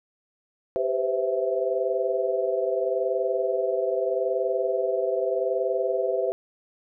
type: chord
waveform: sine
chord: C major seventh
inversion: second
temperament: equal with one note detuned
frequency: 392 / 502.5 / 523.3 / 659.3 Hz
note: G4 / B4 / C5 / E5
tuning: 0 / +30 / 0 / 0 cents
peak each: -28 dBFS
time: 0.76-6.32 s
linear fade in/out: 0 ms
effects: none